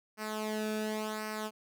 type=tone with flanger; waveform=sawtooth; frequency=215.3 Hz; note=A3; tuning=37 cents flat; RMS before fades=-36 dBFS; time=0.17-1.51 s; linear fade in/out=50 ms; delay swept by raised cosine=0.28 to 0.99 ms; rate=0.91 Hz; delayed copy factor=-0.7; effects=none